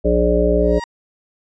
harmonic tone, 59.6 Hz, A#1, 39 cents sharp, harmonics 1 / 3 / 5 / 7 / 9 / 10, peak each -18 / -22 / -22 / -18 / -21 / -19 dBFS, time 0.04-0.8 s, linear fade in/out 20 ms
30% pulse tone with exponential growth, 944 Hz, A#5, 22 cents sharp, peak -21 dBFS, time 0.58-0.84 s, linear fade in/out 2 ms, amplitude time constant 56 ms
effects resampled to 16000 Hz

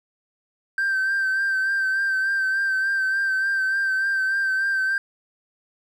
triangle tone with vibrato, 1563 Hz, G6, 6 cents flat, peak -17 dBFS, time 0.78-4.98 s, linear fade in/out 2 ms, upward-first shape sine, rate 3.4 Hz, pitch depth 31 cents each way, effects tanh soft clip ceiling -15 dBFS

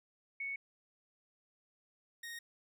sine / sawtooth tone pair in turn, 2216 / 1863.4 Hz, C#7 / A#6, -1 / -1 cents, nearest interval minor third, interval 300 cents, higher first, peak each -37 / -40 dBFS, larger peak first, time 0.4-0.56 / 2.23-2.39 s, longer neither, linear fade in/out 5 ms, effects none

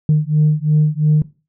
sine beating tone pair, 150.9 / 153.8 Hz, D3 / D#3, +47 / -20 cents, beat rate 2.9 Hz, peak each -13 dBFS, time 0.09-1.22 s, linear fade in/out 2 ms, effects noise-tail reverb RT60 0.3 s tail -18 dB re dry + tanh soft clip ceiling -6 dBFS

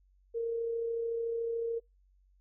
sine tone with amplitude modulation, 461.9 Hz, A#4, 16 cents flat, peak -29 dBFS, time 0.34-1.8 s, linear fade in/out 20 ms, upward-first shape sine, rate 33.7 Hz, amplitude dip 30%, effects noise-tail reverb RT60 0.2 s tail -24 dB re dry + added 47 Hz sine -63 dBFS peak until 2.4 s

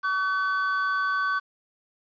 triangle tone pair together, 1139 / 1517 Hz, C#6 / F#6, +47 / +43 cents, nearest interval perfect fourth, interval 496 cents, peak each -24 dBFS, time 0.03-1.4 s, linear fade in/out 20 ms, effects resampled to 11025 Hz + 9-bit

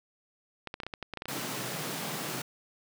clicks, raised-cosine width 0.3 ms, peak -21 dBFS, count 11, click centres 0.673 / 0.741 / 0.802 / 0.834 / 0.866 / 0.938 / 1.027 / 1.137 / 1.173 / 1.221 / 1.256 s
pink high-pass noise, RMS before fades -36 dBFS, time 1.28-2.42 s, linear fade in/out 5 ms, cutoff 120 Hz, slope 96 dB/octave
effects none

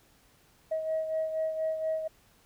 sine beating tone pair, 635 / 639.2 Hz, D#5 / D#5, +35 / +47 cents, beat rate 4.2 Hz, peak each -28 / -36 dBFS, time 0.71-2.08 s, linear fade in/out 10 ms, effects tanh soft clip ceiling -23 dBFS + pink hiss -63 dBFS RMS until 2.45 s

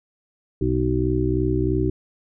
harmonic tone, 63.1 Hz, B1, 38 cents sharp, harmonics 1 / 2 / 4 / 5 / 6, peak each -25 / -24 / -30 / -24 / -24 dBFS, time 0.61-1.9 s, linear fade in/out 5 ms, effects none

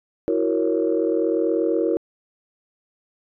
sine chord, F# dominant seventh, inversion third, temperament equal, 329.6 / 370 / 466.2 / 554.4 Hz, E4 / F#4 / A#4 / C#5, 0 / 0 / 0 / 0 cents, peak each -22 / -24 / -22 / -26 dBFS, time 0.28-1.97 s, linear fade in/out 0 ms, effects tanh soft clip ceiling -9 dBFS

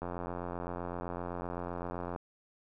click train, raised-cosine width 1 ms, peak -24 dBFS, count 189, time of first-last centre 0.02-2.161 s, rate 87.8 Hz, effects none

